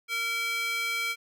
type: tone with high-pass filter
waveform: square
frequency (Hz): 460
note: A#4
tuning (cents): -23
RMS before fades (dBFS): -30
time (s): 0.08-1.16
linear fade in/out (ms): 50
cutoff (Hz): 2000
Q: 3.5
effects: none